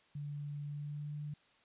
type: tone with pitch glide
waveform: sine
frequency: 145.4 to 148.11 Hz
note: D3 to D3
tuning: -17 to +15 cents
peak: -39 dBFS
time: 0.15-1.34 s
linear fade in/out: 5 ms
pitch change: +32 cents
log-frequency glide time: 0.64-1.16 s
effects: white hiss -68 dBFS RMS until 1.64 s + resampled to 8000 Hz

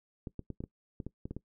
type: clicks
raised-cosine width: 3 ms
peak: -26 dBFS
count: 10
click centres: 0.272 / 0.393 / 0.503 / 0.605 / 0.639 / 1.002 / 1.066 / 1.255 / 1.31 / 1.366 s
effects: noise-tail reverb RT60 0.1 s tail -20 dB re dry

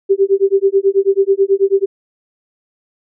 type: tone with tremolo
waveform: sine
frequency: 392 Hz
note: G4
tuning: in tune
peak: -6 dBFS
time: 0.09-1.86 s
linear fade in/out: 20 ms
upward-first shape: sine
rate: 9.2 Hz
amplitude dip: 100%
effects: none

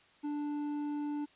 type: tone with hard clipping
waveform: sine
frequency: 293.7 Hz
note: D4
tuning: in tune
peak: -35 dBFS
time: 0.23-1.26 s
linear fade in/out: 20 ms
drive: 6 dB
effects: white hiss -63 dBFS RMS until 1.35 s + resampled to 8000 Hz

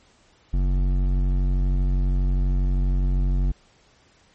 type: tone with hard clipping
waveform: sine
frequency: 46.25 Hz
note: F#1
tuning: in tune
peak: -20 dBFS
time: 0.53-3.52 s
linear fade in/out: 10 ms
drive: 11 dB
effects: pink hiss -58 dBFS RMS until 4.34 s + MP3 32 kbps

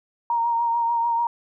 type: tone with vibrato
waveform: sine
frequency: 934 Hz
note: A#5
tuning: 3 cents sharp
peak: -19 dBFS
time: 0.3-1.27 s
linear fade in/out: 2 ms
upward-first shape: triangle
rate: 6.8 Hz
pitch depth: 31 cents each way
effects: none

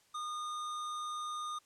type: tone with hard clipping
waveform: sine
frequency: 1222 Hz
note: D#6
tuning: 32 cents flat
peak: -39 dBFS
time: 0.14-1.59 s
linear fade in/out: 10 ms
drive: 17 dB
effects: white hiss -68 dBFS RMS until 1.65 s + low-pass 9000 Hz 12 dB/octave

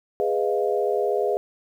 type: chord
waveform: sine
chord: F half-diminished seventh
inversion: first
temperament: equal with one note detuned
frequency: 413.6 / 493.9 / 622.3 / 698.5 Hz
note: Ab4 / Cb5 / Eb5 / F5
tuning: -7 / 0 / 0 / 0 cents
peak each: -23 / -26 / -28 / -28 dBFS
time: 0.2-1.37 s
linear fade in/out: 0 ms
effects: 9-bit

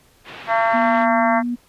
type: band-pass noise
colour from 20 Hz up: white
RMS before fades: -37 dBFS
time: 0.24-1.07 s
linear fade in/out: 50 ms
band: 100 to 3000 Hz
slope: 24 dB/octave
type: harmonic tone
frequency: 226.6 Hz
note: A#3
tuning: 49 cents flat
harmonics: 3 / 4 / 5 / 6 / 7 / 8 / 9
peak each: -18 / -21 / -23 / -28 / -26 / -29 / -27 dBFS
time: 0.47-1.43 s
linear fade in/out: 50 ms
type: tone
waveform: sine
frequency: 241.5 Hz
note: B3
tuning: 39 cents flat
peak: -20 dBFS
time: 0.73-1.56 s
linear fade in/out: 20 ms
effects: pink hiss -55 dBFS RMS until 1.68 s + resampled to 32000 Hz

